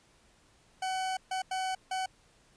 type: tone bursts at uneven times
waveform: 40% pulse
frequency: 753 Hz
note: F#5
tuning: 30 cents sharp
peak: -30 dBFS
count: 4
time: 0.82-1.17 / 1.31-1.42 / 1.51-1.75 / 1.91-2.06 s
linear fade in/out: 5 ms
effects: pink hiss -64 dBFS RMS until 2.56 s + resampled to 22050 Hz